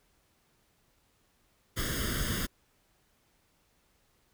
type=noise with comb filter; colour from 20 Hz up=pink; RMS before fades=-32 dBFS; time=1.76-2.47 s; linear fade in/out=20 ms; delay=0.6 ms; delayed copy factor=+0.9; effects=pink hiss -70 dBFS RMS until 4.33 s

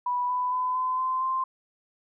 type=tone with pitch steps; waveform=sine; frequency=984 / 996 / 1008.2 / 1020.5 / 1032.9 / 1045.5 Hz; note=B5 / B5 / B5 / C6 / C6 / C6; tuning=-7 / +14 / +35 / -44 / -23 / -2 cents; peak=-24 dBFS; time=0.06-1.44 s; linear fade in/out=5 ms; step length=230 ms; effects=none

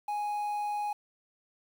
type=tone with quantisation; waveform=triangle; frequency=830.6 Hz; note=G#5; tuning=in tune; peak=-28 dBFS; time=0.08-0.93 s; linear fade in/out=5 ms; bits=9; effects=none

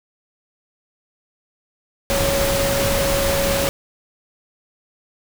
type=tone in noise; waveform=sine; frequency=554.4 Hz; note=C#5; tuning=in tune; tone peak=-20 dBFS; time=2.1-3.69 s; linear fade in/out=0 ms; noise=pink; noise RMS=-21 dBFS; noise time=2.1-3.69 s; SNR=-2 dB; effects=none

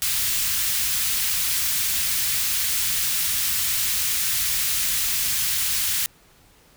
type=band-stop noise; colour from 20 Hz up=white; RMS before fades=-23 dBFS; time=0.02-6.06 s; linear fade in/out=0 ms; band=120 to 1800 Hz; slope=12 dB/octave; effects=pink hiss -55 dBFS RMS until 6.76 s

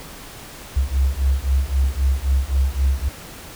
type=beating tone pair; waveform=sine; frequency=65.41 / 69.21 Hz; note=C2 / C#2; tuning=0 / -2 cents; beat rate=3.8 Hz; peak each=-19 dBFS; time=0.76-3.09 s; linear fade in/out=10 ms; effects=pink hiss -38 dBFS RMS until 3.55 s

